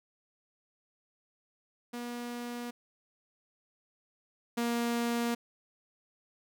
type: tone pair in turn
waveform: sawtooth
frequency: 240.6 / 235.9 Hz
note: B3 / A#3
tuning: -45 / +21 cents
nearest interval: unison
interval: 34 cents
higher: first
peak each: -33 / -25 dBFS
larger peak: second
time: 1.93-2.71 / 4.57-5.35 s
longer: neither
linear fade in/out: 10 ms
effects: none